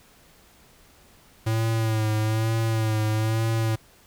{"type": "tone with vibrato", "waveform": "square", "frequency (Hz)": 110.5, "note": "A2", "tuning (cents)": 8, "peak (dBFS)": -22, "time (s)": [1.46, 3.76], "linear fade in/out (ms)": 10, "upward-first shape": "sine", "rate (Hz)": 1.1, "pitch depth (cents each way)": 40, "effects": ["pink hiss -55 dBFS RMS until 4.06 s"]}